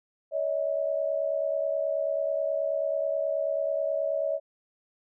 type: tone pair together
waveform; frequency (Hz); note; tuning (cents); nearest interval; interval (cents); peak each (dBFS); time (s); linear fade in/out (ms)
sine; 565.7 / 635; C#5 / D#5; +35 / +35; major second; 200; -28; 0.31-4.4; 50
effects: none